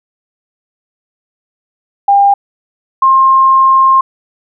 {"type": "tone pair in turn", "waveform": "sine", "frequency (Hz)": [801, 1063], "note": ["G5", "C6"], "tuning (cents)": [37, 27], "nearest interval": "perfect fourth", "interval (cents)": 490, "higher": "second", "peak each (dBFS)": -4, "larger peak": "neither", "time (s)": [[2.08, 2.34], [3.02, 4.01]], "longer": "second", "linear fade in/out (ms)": 5, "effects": []}